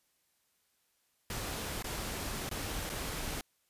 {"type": "noise with dropouts", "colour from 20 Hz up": "pink", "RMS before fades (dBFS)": -38, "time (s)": [1.3, 3.41], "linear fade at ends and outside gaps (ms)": 2, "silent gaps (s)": [[1.825, 1.842], [2.492, 2.512], [2.894, 2.898]], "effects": ["white hiss -75 dBFS RMS until 3.69 s", "resampled to 32000 Hz"]}